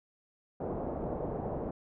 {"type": "low-pass noise", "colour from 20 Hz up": "white", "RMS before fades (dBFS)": -36, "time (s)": [0.6, 1.71], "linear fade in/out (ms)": 5, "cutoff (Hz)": 690, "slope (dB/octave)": 24, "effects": []}